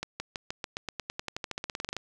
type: accelerating click train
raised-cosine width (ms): 0.2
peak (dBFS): -16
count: 23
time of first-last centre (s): 0.03-1.967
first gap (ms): 170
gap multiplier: 0.93
effects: none